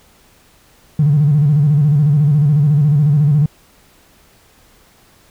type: tone with vibrato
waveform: triangle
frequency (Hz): 146.83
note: D3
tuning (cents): 0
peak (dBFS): -5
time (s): 0.99-3.46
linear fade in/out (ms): 5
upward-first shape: square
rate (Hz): 14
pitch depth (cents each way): 82
effects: tanh soft clip ceiling -6 dBFS + pink hiss -50 dBFS RMS until 5.3 s